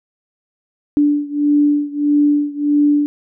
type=beating tone pair; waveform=sine; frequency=291.7 / 293.3 Hz; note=D4 / D4; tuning=-12 / -2 cents; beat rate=1.6 Hz; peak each=-14 / -16 dBFS; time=0.97-3.06 s; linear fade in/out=0 ms; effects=none